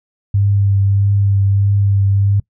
sine tone with vibrato, 99.6 Hz, G2, 28 cents sharp, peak -10 dBFS, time 0.34-2.4 s, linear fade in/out 5 ms, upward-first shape triangle, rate 1.6 Hz, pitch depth 21 cents each way, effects noise-tail reverb RT60 0.1 s tail -23 dB re dry

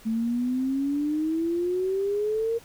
sine exponential sweep, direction up, 220 to 466.2 Hz, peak -23 dBFS, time 0.05-2.59 s, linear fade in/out 20 ms, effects pink hiss -51 dBFS RMS until 2.64 s

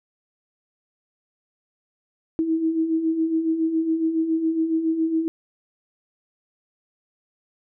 sine beating tone pair, 317.4 / 324.6 Hz, D#4 / E4, +35 / -27 cents, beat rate 7.2 Hz, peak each -28 / -20 dBFS, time 2.39-5.28 s, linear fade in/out 0 ms, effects none

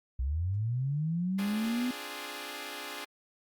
sine linear sweep, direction up, 59.9 to 254 Hz, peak -28 dBFS, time 0.19-1.91 s, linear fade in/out 5 ms
5% pulse chord, D half-diminished seventh, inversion third, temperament equal, 261.6 / 293.7 / 349.2 / 415.3 Hz, C4 / D4 / F4 / Ab4, 0 / 0 / 0 / 0 cents, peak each -36 / -32 / -35 / -31 dBFS, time 1.38-3.05 s, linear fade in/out 10 ms
effects Opus 48 kbps

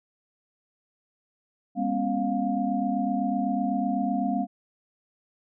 sine tone cluster, 202.5 / 242.7 / 270.6 / 705 Hz, G#3 / B3 / C#4 / F5, -43 / -30 / -42 / +16 cents, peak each -29 dBFS, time 1.75-4.47 s, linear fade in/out 50 ms, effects none

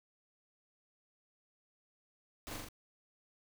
pink noise with echo, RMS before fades -45 dBFS, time 2.47-2.56 s, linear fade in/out 0 ms, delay 42 ms, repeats 3, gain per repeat -2 dB, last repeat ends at 2.686 s, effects none

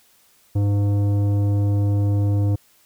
triangle tone with tanh clipping, 101.5 Hz, G#2, 39 cents flat, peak -18 dBFS, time 0.55-2.56 s, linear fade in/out 10 ms, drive 16 dB, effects white hiss -57 dBFS RMS until 2.85 s

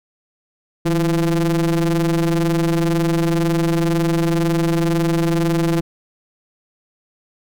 square ring-modulated tone, 86 Hz, F2, 26 cents flat, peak -13 dBFS, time 0.85-5.81 s, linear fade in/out 10 ms, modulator 247 Hz, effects none

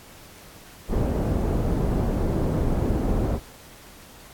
pink low-pass noise, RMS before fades -23 dBFS, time 0.88-3.4 s, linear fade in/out 50 ms, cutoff 500 Hz, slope 12 dB/octave, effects pink hiss -47 dBFS RMS until 4.33 s + AAC 64 kbps

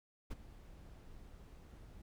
brown noise with ADSR envelope, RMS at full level -39 dBFS, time 0.3-2.02 s, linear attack 15 ms, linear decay 24 ms, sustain -16 dB, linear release 6 ms, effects none

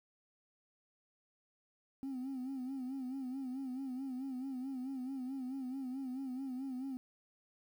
sine tone with vibrato, 261.6 Hz, C4, in tune, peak -36 dBFS, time 2.03-6.97 s, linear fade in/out 0 ms, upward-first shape sine, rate 4.6 Hz, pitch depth 80 cents each way, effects tanh soft clip ceiling -37 dBFS + 11-bit

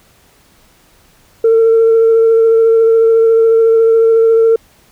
sine tone with vibrato, 452.7 Hz, A4, 49 cents sharp, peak -4 dBFS, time 1.44-4.56 s, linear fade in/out 5 ms, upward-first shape triangle, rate 14 Hz, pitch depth 17 cents each way, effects tanh soft clip ceiling -3 dBFS + pink hiss -49 dBFS RMS until 4.91 s

